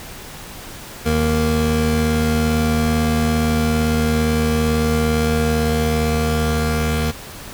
25% pulse tone pair together, 77.74 / 233.1 Hz, D#2 / A#3, -1 / 0 cents, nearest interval octave + perfect fifth, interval 1901 cents, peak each -15 dBFS, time 1.05-7.12 s, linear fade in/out 20 ms, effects pink hiss -35 dBFS RMS until 7.53 s

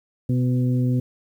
harmonic tone with a mistuned harmonic, 125.5 Hz, B2, 28 cents sharp, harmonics 1 / 2 / 3 / 4, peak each -19 / -23 / -36 / -36 dBFS, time 0.29-1 s, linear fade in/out 5 ms, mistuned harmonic 3, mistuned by -24 cents, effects 9-bit

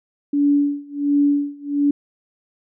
sine tone with tremolo, 286.9 Hz, D4, 40 cents flat, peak -12 dBFS, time 0.33-1.91 s, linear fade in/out 5 ms, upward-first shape sine, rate 1.4 Hz, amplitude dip 95%, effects none

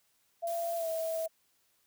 sine tone with pitch glide, 677 to 649.4 Hz, E5 to E5, +46 to -26 cents, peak -31 dBFS, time 0.42-1.28 s, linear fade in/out 20 ms, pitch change -72 cents, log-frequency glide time 0.76-0.88 s
blue noise, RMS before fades -45 dBFS, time 0.47-1.26 s, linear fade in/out 2 ms
effects white hiss -72 dBFS RMS until 1.86 s

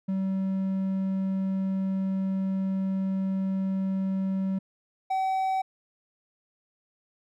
triangle tone pair in turn, 191.5 / 762.2 Hz, G3 / G5, -40 / -49 cents, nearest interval 2 octaves, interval 2391 cents, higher second, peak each -23 / -22 dBFS, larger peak second, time 0.08-4.59 / 5.1-5.62 s, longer first, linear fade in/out 10 ms, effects none

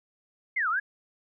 sine linear two-way sweep, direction down then up, 2187 to 1193 to 1709 Hz, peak -24 dBFS, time 0.56-0.8 s, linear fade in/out 10 ms, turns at 0.69 s, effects none

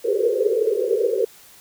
pink band-pass noise, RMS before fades -20 dBFS, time 0.04-1.25 s, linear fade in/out 10 ms, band 390 to 510 Hz, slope 96 dB/octave, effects white hiss -48 dBFS RMS until 1.6 s

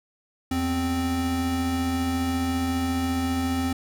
square tone pair together, 82.33 / 261.6 Hz, E2 / C4, -2 / 0 cents, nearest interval octave + minor sixth, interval 2002 cents, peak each -30 / -25 dBFS, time 0.51-3.73 s, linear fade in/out 5 ms, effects none

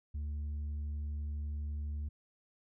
sine tone with tanh clipping, 74 Hz, D2, 14 cents sharp, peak -36 dBFS, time 0.14-2.09 s, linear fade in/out 10 ms, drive 3 dB, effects none

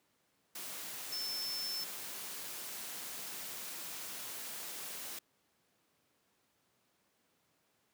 sine tone in noise, 5300 Hz, E8, 9 cents sharp, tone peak -37 dBFS, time 1.12-1.84 s, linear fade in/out 5 ms, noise white, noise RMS -44 dBFS, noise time 0.55-5.19 s, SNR +4 dB, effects pink hiss -75 dBFS RMS until 7.93 s + high-pass 150 Hz 12 dB/octave

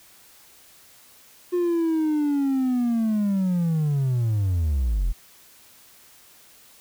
triangle linear sweep, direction down, 358.3 to 36.88 Hz, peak -17 dBFS, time 1.52-5.13 s, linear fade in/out 20 ms, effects tanh soft clip ceiling -13 dBFS + white hiss -52 dBFS RMS until 6.8 s

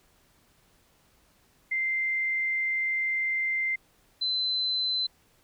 sine tone pair in turn, 2087 / 4050 Hz, C7 / B7, -5 / +43 cents, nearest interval major seventh, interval 1148 cents, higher second, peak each -25 dBFS, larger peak neither, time 1.71-3.76 / 4.21-5.07 s, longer first, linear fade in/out 10 ms, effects pink hiss -64 dBFS RMS until 5.43 s

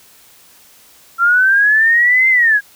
sine linear two-way sweep, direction up then down, 1356 to 2093 to 1614 Hz, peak -8 dBFS, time 1.18-2.61 s, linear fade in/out 50 ms, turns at 2.29 s, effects white hiss -46 dBFS RMS until 2.75 s

